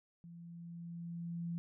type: tone with level ramp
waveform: sine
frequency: 170 Hz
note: F3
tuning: 46 cents flat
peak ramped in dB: -50 to -36 dBFS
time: 0.24-1.58 s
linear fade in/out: 0 ms
effects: none